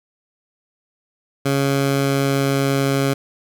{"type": "tone with pitch glide", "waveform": "15% pulse", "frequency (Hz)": [138.5, 137.46], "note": ["C#3", "C#3"], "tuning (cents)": [-1, -14], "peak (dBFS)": -10, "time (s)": [1.45, 3.14], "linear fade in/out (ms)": 10, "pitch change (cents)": -13, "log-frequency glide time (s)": [1.68, 2.92], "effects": []}